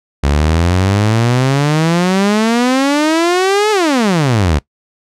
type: exponential two-way sweep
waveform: sawtooth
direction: up then down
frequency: 68.9 to 435.5 to 68.9 Hz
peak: -6 dBFS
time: 0.23-4.59 s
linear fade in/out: 10 ms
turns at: 3.71 s
effects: noise-tail reverb RT60 0.1 s tail -21 dB re dry + low-pass 8000 Hz 12 dB/octave